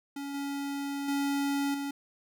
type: tone with level steps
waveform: square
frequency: 280.8 Hz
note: C#4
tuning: 22 cents sharp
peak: -36 / -33 / -28 / -33 dBFS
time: 0.16-1.91 s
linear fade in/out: 5 ms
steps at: 0.34 / 1.08 / 1.74 s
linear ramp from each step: 5 ms
effects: none